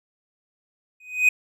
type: tone with exponential growth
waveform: triangle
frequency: 2500 Hz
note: D#7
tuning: 8 cents sharp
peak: -9 dBFS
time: 1-1.29 s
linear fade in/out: 5 ms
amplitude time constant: 62 ms
effects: none